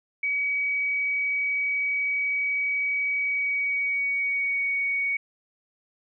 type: tone with pitch glide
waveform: sine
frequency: 2268 to 2238 Hz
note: C#7 to C#7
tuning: +39 to +16 cents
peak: -23 dBFS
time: 0.23-5.17 s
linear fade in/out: 5 ms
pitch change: -23 cents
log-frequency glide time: 3.17-4.67 s
effects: none

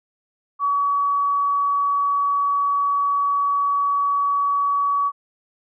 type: tone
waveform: sine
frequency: 1134 Hz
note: C#6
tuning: 39 cents sharp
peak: -17 dBFS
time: 0.59-5.12 s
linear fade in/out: 50 ms
effects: none

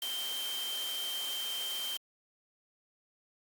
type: tone in noise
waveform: sine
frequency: 3137 Hz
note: G7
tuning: 1 cent sharp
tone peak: -35 dBFS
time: 0.02-1.97 s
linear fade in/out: 2 ms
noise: white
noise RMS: -41 dBFS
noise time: 0.02-1.97 s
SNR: +3 dB
effects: high-pass 300 Hz 12 dB/octave + Opus 48 kbps

